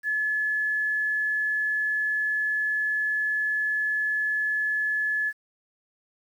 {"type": "tone", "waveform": "sine", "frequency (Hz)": 1715, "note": "A6", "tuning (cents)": -45, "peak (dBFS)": -23, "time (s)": [0.03, 5.33], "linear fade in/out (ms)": 50, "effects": ["9-bit"]}